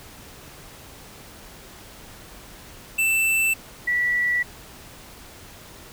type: tone pair in turn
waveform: square / sine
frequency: 2660 / 1951.7 Hz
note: E7 / B6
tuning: +15 / -21 cents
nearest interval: perfect fourth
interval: 536 cents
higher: first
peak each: -19 dBFS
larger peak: neither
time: 2.98-3.54 / 3.87-4.43 s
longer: neither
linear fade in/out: 10 ms
effects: pink hiss -44 dBFS RMS until 5.92 s